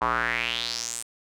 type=tone with band-pass filter sweep; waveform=square; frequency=58.7 Hz; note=A#1; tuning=13 cents sharp; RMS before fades=-28 dBFS; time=0.01-1.03 s; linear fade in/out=10 ms; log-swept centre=1000 to 9100 Hz; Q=4.3; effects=none